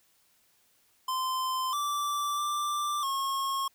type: tone with pitch steps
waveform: square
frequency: 1035 / 1167 / 1179 / 1086 Hz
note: C6 / D6 / D6 / C#6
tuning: -19 / -11 / +6 / -36 cents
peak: -29 dBFS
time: 1.08-3.68 s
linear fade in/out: 5 ms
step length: 650 ms
effects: white hiss -67 dBFS RMS until 3.74 s